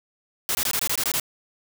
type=noise bursts; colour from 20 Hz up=white; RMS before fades=-24 dBFS; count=9; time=0.49-1.198 s; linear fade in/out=0 ms; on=60 ms; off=21 ms; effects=none